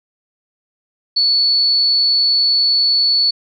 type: tone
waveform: sine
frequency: 4435 Hz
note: C#8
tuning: in tune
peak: -11 dBFS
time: 1.16-3.31 s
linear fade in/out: 10 ms
effects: none